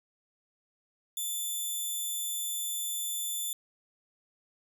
5% pulse tone, 3520 Hz, A7, in tune, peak -24 dBFS, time 1.17-3.53 s, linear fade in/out 2 ms, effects none

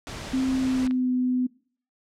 pink noise, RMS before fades -36 dBFS, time 0.07-0.87 s, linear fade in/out 0 ms
sine tone with pitch glide, 261.6 to 252 Hz, C4 to B3, 0 to +35 cents, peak -21 dBFS, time 0.33-1.47 s, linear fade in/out 10 ms, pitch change -65 cents, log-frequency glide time 0.56-1.11 s
clicks, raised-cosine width 0.3 ms, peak -24 dBFS, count 2, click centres 0.875 / 0.91 s
effects noise-tail reverb RT60 0.5 s tail -22 dB re dry + low-pass 7000 Hz 12 dB/octave

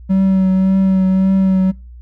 triangle tone with vibrato, 190 Hz, F#3, 46 cents sharp, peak -8 dBFS, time 0.09-1.72 s, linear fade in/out 20 ms, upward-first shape triangle, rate 1.8 Hz, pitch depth 23 cents each way, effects noise-tail reverb RT60 0.3 s tail -25 dB re dry + added 60 Hz sine -33 dBFS peak until 2.01 s

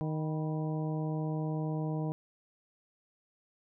harmonic tone with a mistuned harmonic, 155.56 Hz, D#3, in tune, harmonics 1 / 2 / 3 / 4 / 5 / 6, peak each -32 / -38 / -42 / -44 / -46 / -48 dBFS, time 0.01-2.12 s, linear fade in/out 0 ms, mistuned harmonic 6, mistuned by +74 cents, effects none

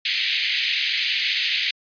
pink band-pass noise, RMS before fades -23 dBFS, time 0.05-1.71 s, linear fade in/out 5 ms, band 2000 to 4600 Hz, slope 48 dB/octave, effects resampled to 11025 Hz

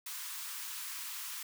white high-pass noise, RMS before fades -42 dBFS, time 0.06-1.43 s, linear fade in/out 5 ms, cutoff 900 Hz, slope 96 dB/octave, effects none

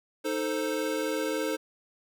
square chord, A diminished, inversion second, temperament equal, 311.1 / 440 / 523.3 Hz, Eb4 / A4 / C5, 0 / 0 / 0 cents, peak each -33 dBFS, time 0.24-1.57 s, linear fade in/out 20 ms, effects none

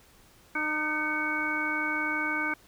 harmonic tone with a mistuned harmonic, 305.4 Hz, D#4, 32 cents flat, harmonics 1 / 2 / 3 / 4 / 5 / 7, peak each -35 / -43 / -37 / -36 / -31 / -31 dBFS, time 0.55-2.54 s, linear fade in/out 5 ms, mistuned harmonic 7, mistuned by +72 cents, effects pink hiss -58 dBFS RMS until 2.67 s

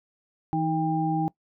sine tone cluster, 162.4 / 316.1 / 798 Hz, E3 / D#4 / G5, -26 / +27 / +31 cents, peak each -27 dBFS, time 0.53-1.28 s, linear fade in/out 0 ms, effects noise-tail reverb RT60 0.1 s tail -21 dB re dry

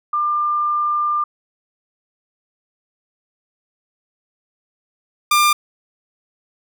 sine / sawtooth tone pair in turn, 1196 / 1196 Hz, D6 / D6, +31 / +31 cents, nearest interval unison, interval 0 cents, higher neither, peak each -16 / -8 dBFS, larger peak second, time 0.13-1.24 / 5.31-5.53 s, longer first, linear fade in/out 5 ms, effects none

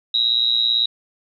sine tone with amplitude modulation, 3842 Hz, B7, 48 cents flat, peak -11 dBFS, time 0.14-0.86 s, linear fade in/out 5 ms, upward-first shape sine, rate 118 Hz, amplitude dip 100%, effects none

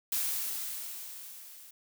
blue noise with level ramp, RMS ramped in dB -30 to -52 dBFS, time 0.12-1.71 s, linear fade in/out 5 ms, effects none

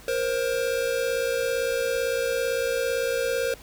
square tone pair together, 472.2 / 530 Hz, A#4 / C5, +22 / +22 cents, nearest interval major second, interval 200 cents, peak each -27 dBFS, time 0.08-3.54 s, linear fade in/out 2 ms, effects added 50 Hz sine -50 dBFS peak until 3.62 s + pink hiss -48 dBFS RMS until 3.62 s

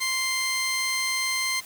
15% pulse tone pair together, 1046.5 / 2093 Hz, C6 / C7, 0 / 0 cents, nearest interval octave, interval 1200 cents, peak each -24 / -21 dBFS, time 0-1.61 s, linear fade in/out 20 ms, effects white hiss -45 dBFS RMS until 1.65 s

